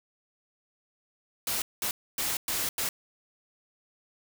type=noise bursts at uneven times; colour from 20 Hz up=white; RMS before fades=-30 dBFS; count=5; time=1.47-1.62 / 1.82-1.91 / 2.18-2.37 / 2.48-2.69 / 2.78-2.89 s; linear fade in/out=2 ms; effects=none